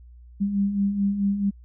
sine beating tone pair, 196 / 200.6 Hz, G3 / G3, 0 / +40 cents, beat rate 4.6 Hz, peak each -29 / -21 dBFS, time 0.4-1.51 s, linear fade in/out 20 ms, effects added 60 Hz sine -44 dBFS peak until 1.64 s

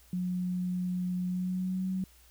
sine tone with pitch glide, 180.9 to 187.6 Hz, F#3 to F#3, -39 to +24 cents, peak -29 dBFS, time 0.13-2.04 s, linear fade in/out 2 ms, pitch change +63 cents, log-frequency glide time 1.26-1.89 s, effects added 60 Hz sine -59 dBFS peak until 2.3 s + white hiss -61 dBFS RMS until 2.3 s

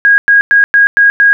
sine tone bursts, 1639 Hz, G#6, 23 cents flat, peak -3 dBFS, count 6, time 0.05-1.33 s, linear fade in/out 0 ms, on 130 ms, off 100 ms, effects none

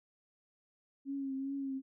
sine tone with vibrato, 272.2 Hz, C#4, 31 cents flat, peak -35 dBFS, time 1.05-1.82 s, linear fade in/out 50 ms, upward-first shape triangle, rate 2.5 Hz, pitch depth 42 cents each way, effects none

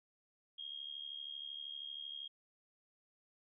sine tone with amplitude modulation, 3255 Hz, G#7, 36 cents flat, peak -40 dBFS, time 0.58-2.28 s, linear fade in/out 10 ms, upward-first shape sine, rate 72.8 Hz, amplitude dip 80%, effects none

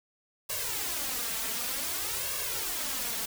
white noise with flanger, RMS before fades -33 dBFS, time 0.49-3.26 s, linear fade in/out 10 ms, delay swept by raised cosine 1.8 to 4.5 ms, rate 0.54 Hz, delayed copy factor +1, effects none

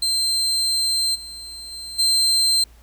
35% pulse tone with level steps, 4129 Hz, C8, 24 cents flat, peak -17 / -32 / -30 / -14 dBFS, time 0.02-2.64 s, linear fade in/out 5 ms, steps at 1.14 / 1.71 / 1.98 s, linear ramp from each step 20 ms, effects added 57 Hz sine -47 dBFS peak until 2.82 s + pink hiss -55 dBFS RMS until 2.82 s

